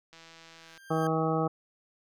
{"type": "click train", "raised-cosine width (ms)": 0.2, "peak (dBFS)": -34, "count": 107, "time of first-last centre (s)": [0.13, 0.776], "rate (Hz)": 164}
{"type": "tone with exponential growth", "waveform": "40% pulse", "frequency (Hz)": 1587, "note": "G6", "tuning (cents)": 21, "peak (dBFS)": -37, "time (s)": [0.38, 1.07], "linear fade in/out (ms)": 2, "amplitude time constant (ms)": 150}
{"type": "harmonic tone", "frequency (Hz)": 160, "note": "D#3", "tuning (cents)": 49, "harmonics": [1, 2, 3, 4, 5, 7, 8], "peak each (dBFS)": [-30, -32, -31, -35, -33, -37, -36], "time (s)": [0.9, 1.48], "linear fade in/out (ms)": 10}
{"effects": []}